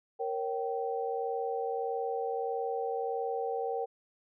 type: tone cluster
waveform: sine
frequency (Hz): 466.4 / 548 / 775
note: A#4 / C#5 / G5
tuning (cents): +1 / -20 / -20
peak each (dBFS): -33 / -39 / -35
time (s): 0.19-3.86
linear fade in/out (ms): 20
effects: none